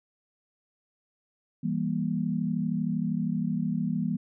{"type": "chord", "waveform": "sine", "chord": "E diminished", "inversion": "none", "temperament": "just", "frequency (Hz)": [164.81, 197.78, 237.3], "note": ["E3", "G3", "Bb3"], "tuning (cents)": [0, 16, 31], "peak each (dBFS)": -30, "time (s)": [1.63, 4.17], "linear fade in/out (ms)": 10, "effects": []}